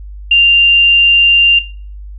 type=tone; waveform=sine; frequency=2787 Hz; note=F7; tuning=4 cents flat; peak=-4 dBFS; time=0.31-1.59 s; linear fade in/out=5 ms; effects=noise-tail reverb RT60 0.4 s tail -18 dB re dry + added 50 Hz sine -26 dBFS peak until 2.18 s